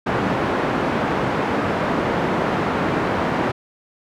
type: band-pass noise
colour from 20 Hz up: pink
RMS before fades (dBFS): -21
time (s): 0.06-3.52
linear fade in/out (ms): 10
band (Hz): 160 to 1500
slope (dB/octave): 12
effects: none